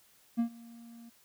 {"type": "tone with ADSR envelope", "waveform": "triangle", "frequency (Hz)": 233.1, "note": "A#3", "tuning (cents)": 0, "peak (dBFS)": -22, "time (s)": [0.37, 1.1], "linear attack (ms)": 26, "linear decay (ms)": 93, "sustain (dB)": -24, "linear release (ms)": 14, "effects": ["white hiss -64 dBFS RMS until 1.24 s"]}